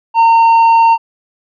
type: tone with tanh clipping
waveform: triangle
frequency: 915 Hz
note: A#5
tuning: 32 cents flat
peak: -6 dBFS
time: 0.14-0.98 s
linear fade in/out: 50 ms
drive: 9 dB
effects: none